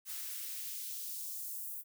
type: noise with high-pass filter sweep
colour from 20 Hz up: blue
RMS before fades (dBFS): -42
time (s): 0.05-1.84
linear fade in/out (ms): 50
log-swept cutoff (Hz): 920 to 12000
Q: 0.87
effects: none